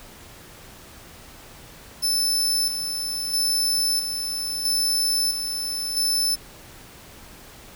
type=tone with tremolo; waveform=sawtooth; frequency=5274 Hz; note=E8; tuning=in tune; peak=-17 dBFS; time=2.02-6.36 s; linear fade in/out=20 ms; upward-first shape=square; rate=0.76 Hz; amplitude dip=50%; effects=pink hiss -45 dBFS RMS until 7.75 s